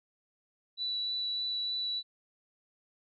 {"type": "tone with vibrato", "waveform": "sine", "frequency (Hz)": 3951, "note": "B7", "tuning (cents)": 0, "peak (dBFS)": -31, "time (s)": [0.77, 2.03], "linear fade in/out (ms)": 50, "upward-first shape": "triangle", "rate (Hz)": 3.3, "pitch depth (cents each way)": 9, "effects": []}